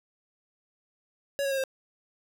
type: tone with pitch steps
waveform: square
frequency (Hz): 560 / 550.1 / 540.3 / 530.7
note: C#5 / C#5 / C#5 / C5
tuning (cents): +18 / -13 / -44 / +24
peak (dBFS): -27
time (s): 1.39-1.638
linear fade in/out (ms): 0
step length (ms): 62
effects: none